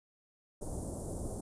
pink band-stop noise, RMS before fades -39 dBFS, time 0.61-1.41 s, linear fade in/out 10 ms, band 700 to 9100 Hz, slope 24 dB/octave, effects resampled to 22050 Hz

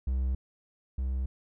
triangle tone pair in turn, 64.6 / 64.97 Hz, C2 / C2, -21 / -12 cents, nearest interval unison, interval 9 cents, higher second, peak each -24 / -26 dBFS, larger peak first, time 0.07-0.35 / 0.98-1.26 s, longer neither, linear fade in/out 5 ms, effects none

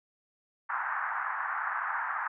white band-pass noise, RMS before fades -33 dBFS, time 0.69-2.28 s, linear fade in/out 10 ms, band 830 to 1700 Hz, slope 48 dB/octave, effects none

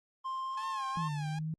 triangle tone with pitch glide, 1053 to 1065.9 Hz, C6 to C6, +11 to +32 cents, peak -32 dBFS, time 0.24-1.09 s, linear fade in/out 20 ms, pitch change +21 cents, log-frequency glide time 0.42-0.65 s
sawtooth tone with vibrato, 842 Hz, G#5, 24 cents sharp, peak -38 dBFS, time 0.57-1.39 s, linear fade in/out 5 ms, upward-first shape sine, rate 2.4 Hz, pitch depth 120 cents each way
sine exponential two-way sweep, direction down then up, 172 to 146.83 to 160.2 Hz, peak -33 dBFS, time 0.97-1.54 s, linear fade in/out 2 ms, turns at 1.13 s
effects low-pass 8000 Hz 12 dB/octave + Opus 32 kbps

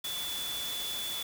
sine tone in noise, 3454 Hz, A7, 33 cents flat, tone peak -35 dBFS, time 0.04-1.23 s, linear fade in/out 5 ms, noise white, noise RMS -39 dBFS, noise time 0.04-1.23 s, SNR +1 dB, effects none

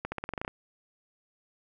accelerating click train, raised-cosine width 0.5 ms, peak -18 dBFS, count 10, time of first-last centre 0.05-0.479 s, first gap 70 ms, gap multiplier 0.9, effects none

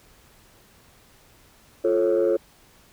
sine chord, F augmented, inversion none, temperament just, 349.2 / 436.5 / 545.7 Hz, F4 / A4 / C#5, 0 / -14 / -27 cents, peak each -21 dBFS, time 1.84-2.37 s, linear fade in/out 10 ms, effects tanh soft clip ceiling -13 dBFS + pink hiss -55 dBFS RMS until 2.92 s

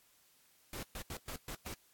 pink noise bursts at uneven times, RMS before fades -43 dBFS, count 6, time 0.73-0.83 / 0.95-1.02 / 1.1-1.17 / 1.28-1.36 / 1.48-1.55 / 1.66-1.74 s, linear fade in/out 2 ms, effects white hiss -68 dBFS RMS until 1.93 s + AAC 64 kbps

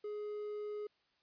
triangle tone with quantisation, 418.7 Hz, G#4, 14 cents sharp, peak -37 dBFS, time 0.04-0.87 s, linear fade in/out 5 ms, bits 11, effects white hiss -75 dBFS RMS until 1.22 s + resampled to 11025 Hz

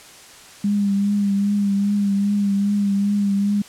sine tone with vibrato, 201.5 Hz, G3, 48 cents sharp, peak -16 dBFS, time 0.64-3.62 s, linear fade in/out 5 ms, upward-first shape triangle, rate 2.5 Hz, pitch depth 36 cents each way, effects white hiss -43 dBFS RMS until 3.68 s + low-pass 9000 Hz 12 dB/octave

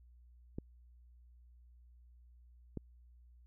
clicks, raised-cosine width 3 ms, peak -27 dBFS, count 2, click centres 0.585 / 2.773 s, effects added 60 Hz sine -58 dBFS peak until 3.46 s

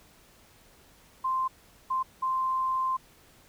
sine tone bursts at uneven times, 1044 Hz, C6, 4 cents flat, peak -25 dBFS, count 3, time 1.24-1.48 / 1.9-2.03 / 2.22-2.97 s, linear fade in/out 10 ms, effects pink hiss -58 dBFS RMS until 3.48 s

